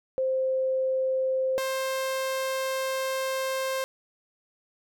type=tone pair in turn; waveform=sine / sawtooth; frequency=523.3 / 528.2 Hz; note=C5 / C5; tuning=0 / +16 cents; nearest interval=unison; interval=16 cents; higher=second; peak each=-23 / -23 dBFS; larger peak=neither; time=0.18-1.58 / 1.58-3.84 s; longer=second; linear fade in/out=0 ms; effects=none